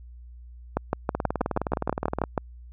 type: two click trains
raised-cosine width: 1 ms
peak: -9 / -12 dBFS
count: 11 / 22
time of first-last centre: 0.77-2.378 / 1.15-2.238 s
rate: 6.22 / 19.3 Hz
effects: added 60 Hz sine -42 dBFS peak until 2.72 s

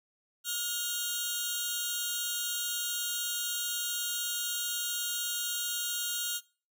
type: tone cluster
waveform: 10% pulse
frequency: 1428 / 3208 / 3767 Hz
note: F6 / G7 / A#7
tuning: +38 / +39 / +17 cents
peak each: -28 dBFS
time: 0.44-6.41 s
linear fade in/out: 50 ms
effects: noise-tail reverb RT60 0.4 s tail -24 dB re dry

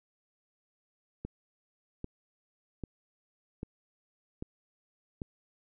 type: click train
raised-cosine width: 3 ms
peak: -24 dBFS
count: 6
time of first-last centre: 1.25-5.218 s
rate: 1.26 Hz
effects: none

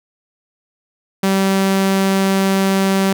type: tone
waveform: sawtooth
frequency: 193.4 Hz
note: G3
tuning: 23 cents flat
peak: -9 dBFS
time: 1.23-3.13 s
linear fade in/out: 5 ms
effects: none

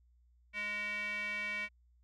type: tone with band-pass filter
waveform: square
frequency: 207.7 Hz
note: G#3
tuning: in tune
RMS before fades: -38 dBFS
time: 0.53-1.69 s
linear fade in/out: 50 ms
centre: 2200 Hz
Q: 8.3
effects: added 60 Hz sine -64 dBFS peak until 2.03 s

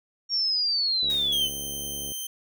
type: linear sweep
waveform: sine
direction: down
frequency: 5588 to 2960 Hz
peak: -22 dBFS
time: 0.29-1.5 s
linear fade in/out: 50 ms
type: click train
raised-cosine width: 2 ms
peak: -29 dBFS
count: 78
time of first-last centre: 1.03-2.119 s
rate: 70.7 Hz
type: noise with exponential decay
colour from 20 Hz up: white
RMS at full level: -39 dBFS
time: 1.1-1.79 s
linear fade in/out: 0 ms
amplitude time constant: 150 ms
type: tone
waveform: 10% pulse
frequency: 3115 Hz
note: G7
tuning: 12 cents flat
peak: -23 dBFS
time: 1.32-2.27 s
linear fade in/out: 5 ms
effects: none

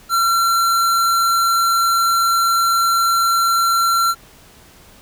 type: tone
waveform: square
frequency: 1362 Hz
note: F6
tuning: 44 cents flat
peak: -14 dBFS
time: 0.09-4.15 s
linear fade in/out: 50 ms
effects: pink hiss -46 dBFS RMS until 5.01 s

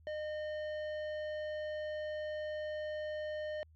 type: tone with tanh clipping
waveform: sine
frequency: 610 Hz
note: D#5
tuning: 34 cents flat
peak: -39 dBFS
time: 0.07-3.63 s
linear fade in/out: 0 ms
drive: 14 dB
effects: added 79 Hz sine -59 dBFS peak until 3.75 s + low-pass 4000 Hz 12 dB/octave

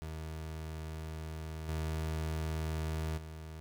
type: tone with level steps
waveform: 30% pulse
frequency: 79 Hz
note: D#2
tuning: 27 cents sharp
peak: -37 / -31 / -41 dBFS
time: 0.02-3.6 s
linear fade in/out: 0 ms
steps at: 1.68 / 3.17 s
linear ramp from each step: 10 ms
effects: none

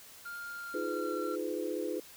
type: tone with pitch glide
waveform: triangle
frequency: 1404 to 1360.9 Hz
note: F6 to F6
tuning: +9 to -45 cents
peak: -38 dBFS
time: 0.25-1.36 s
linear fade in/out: 10 ms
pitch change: -54 cents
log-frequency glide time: 0.53-1.2 s
type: chord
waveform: sine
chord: F half-diminished seventh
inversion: third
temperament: just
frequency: 314.3 / 349.2 / 419.1 / 502.9 Hz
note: Eb4 / F4 / Ab4 / Cb5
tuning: +18 / 0 / +16 / +31 cents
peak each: -38 dBFS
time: 0.74-2 s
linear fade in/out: 5 ms
effects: white hiss -53 dBFS RMS until 2.16 s

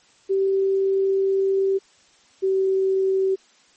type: tone pair in turn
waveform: sine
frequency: 387.7 / 383 Hz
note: G4 / G4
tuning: -19 / -40 cents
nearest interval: unison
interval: 21 cents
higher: first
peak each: -17 dBFS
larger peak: neither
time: 0.29-1.79 / 2.42-3.36 s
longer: first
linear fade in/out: 20 ms
effects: white hiss -56 dBFS RMS until 3.76 s + MP3 32 kbps

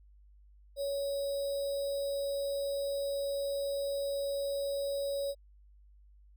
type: tone with sample-and-hold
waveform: sine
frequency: 559 Hz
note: C#5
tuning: 14 cents sharp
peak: -31 dBFS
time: 0.76-5.35 s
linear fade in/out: 50 ms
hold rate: 4410 Hz
effects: added 50 Hz sine -56 dBFS peak until 6.36 s

